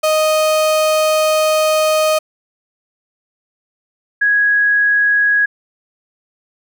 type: tone pair in turn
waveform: 35% pulse / sine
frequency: 622.3 / 1661.3 Hz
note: D#5 / G#6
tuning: 0 / 0 cents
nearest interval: octave + perfect fourth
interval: 1700 cents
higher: second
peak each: -10 dBFS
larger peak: neither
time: 0.03-2.19 / 4.21-5.46 s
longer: first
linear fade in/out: 10 ms
effects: none